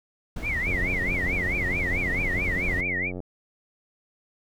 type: noise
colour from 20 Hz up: brown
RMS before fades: -31 dBFS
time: 0.36-2.81 s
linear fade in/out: 5 ms
type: tone with vibrato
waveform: sine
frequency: 2100 Hz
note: C7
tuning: 6 cents sharp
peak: -25 dBFS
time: 0.42-3.12 s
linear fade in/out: 50 ms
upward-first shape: triangle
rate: 4.6 Hz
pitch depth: 260 cents each way
type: click train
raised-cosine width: 2 ms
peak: -22 dBFS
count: 231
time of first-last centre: 0.67-3.203 s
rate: 90.8 Hz
effects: none